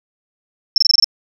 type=tone bursts; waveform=sine; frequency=5360 Hz; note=E8; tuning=28 cents sharp; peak=-7 dBFS; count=7; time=0.76-1.044 s; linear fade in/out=2 ms; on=20 ms; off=24 ms; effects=8-bit